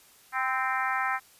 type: harmonic tone with a mistuned harmonic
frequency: 261.6 Hz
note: C4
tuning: in tune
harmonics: 3 / 4 / 5 / 6 / 7 / 8 / 9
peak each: -32 / -33 / -31 / -34 / -33 / -37 / -40 dBFS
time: 0.32-1.2 s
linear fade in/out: 50 ms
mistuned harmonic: 4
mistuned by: -32 cents
effects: white hiss -57 dBFS RMS until 1.39 s + resampled to 32000 Hz

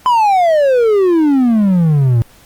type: exponential sweep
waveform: triangle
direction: down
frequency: 1023 to 112 Hz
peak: -6 dBFS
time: 0.06-2.22 s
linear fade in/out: 0 ms
effects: pink hiss -45 dBFS RMS until 2.45 s + Opus 48 kbps

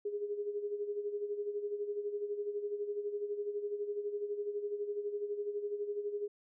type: tone with tremolo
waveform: sine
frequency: 411.8 Hz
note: G#4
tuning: 15 cents flat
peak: -32 dBFS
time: 0.05-6.28 s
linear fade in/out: 5 ms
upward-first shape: sine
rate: 12 Hz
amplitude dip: 65%
effects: none

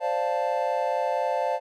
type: chord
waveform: triangle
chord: D minor seventh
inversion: third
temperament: equal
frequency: 523.3 / 587.3 / 698.5 / 880 Hz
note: C5 / D5 / F5 / A5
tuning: 0 / 0 / 0 / 0 cents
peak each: -27 dBFS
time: 0-1.6 s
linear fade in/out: 50 ms
effects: none

